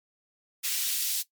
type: noise with high-pass filter sweep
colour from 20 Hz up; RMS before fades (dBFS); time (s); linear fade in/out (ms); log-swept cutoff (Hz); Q
white; -29; 0.63-1.23; 20; 2400 to 4000; 0.99
effects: noise-tail reverb RT60 0.1 s tail -17 dB re dry + MP3 96 kbps